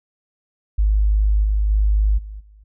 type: tone with level steps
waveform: sine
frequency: 51.8 Hz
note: G#1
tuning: 4 cents flat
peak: -13 / -15 / -13 / -30 / -44 dBFS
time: 0.78-2.64 s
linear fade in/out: 10 ms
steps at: 1.43 / 1.69 / 2.17 / 2.39 s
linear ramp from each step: 20 ms
effects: none